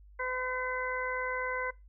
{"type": "harmonic tone", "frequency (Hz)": 508, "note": "B4", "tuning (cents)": 49, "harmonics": [1, 2, 3, 4], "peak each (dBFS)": [-37, -37, -37, -37], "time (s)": [0.19, 1.71], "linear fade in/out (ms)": 10, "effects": ["noise-tail reverb RT60 0.2 s tail -19 dB re dry", "added 50 Hz sine -52 dBFS peak until 1.88 s"]}